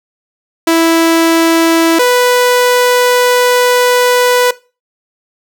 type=tone pair in turn; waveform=sawtooth; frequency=329.6 / 493.8 Hz; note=E4 / B4; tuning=0 / 0 cents; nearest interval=perfect fifth; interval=700 cents; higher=second; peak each=-3 dBFS; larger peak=neither; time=0.67-1.99 / 1.99-4.51 s; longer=second; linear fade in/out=5 ms; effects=noise-tail reverb RT60 0.3 s tail -19 dB re dry